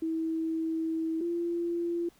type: tone pair in turn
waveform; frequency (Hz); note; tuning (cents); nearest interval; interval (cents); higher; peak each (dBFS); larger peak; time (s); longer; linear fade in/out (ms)
sine; 323.7 / 342.3; E4 / F4; -31 / -35; minor second; 96; second; -28; neither; 0.02-1.21 / 1.21-2.09; first; 5
effects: pink hiss -63 dBFS RMS until 2.19 s